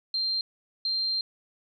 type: tone bursts at uneven times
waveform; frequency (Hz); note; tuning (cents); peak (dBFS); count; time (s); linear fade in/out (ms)
sine; 4169; C8; -7; -25; 2; 0.14-0.41 / 0.85-1.21; 2
effects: none